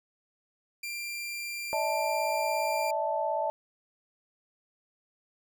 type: tone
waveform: sawtooth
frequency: 2376 Hz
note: D7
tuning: 20 cents sharp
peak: -31 dBFS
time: 0.83-2.91 s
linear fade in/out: 5 ms
type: chord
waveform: sine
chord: D suspended second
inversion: none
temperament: equal with one note detuned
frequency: 587.3 / 644.6 / 880 Hz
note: D5 / E5 / A5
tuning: 0 / -39 / 0 cents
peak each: -33 / -31 / -30 dBFS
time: 1.73-3.5 s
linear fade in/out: 0 ms
effects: none